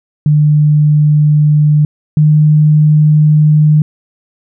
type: tone pair in turn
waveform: sine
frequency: 150 / 152.09 Hz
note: D3 / D#3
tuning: +37 / -39 cents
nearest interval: unison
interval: 24 cents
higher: second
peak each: -5 / -4 dBFS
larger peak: second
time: 0.26-1.85 / 2.17-3.82 s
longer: second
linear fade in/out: 2 ms
effects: none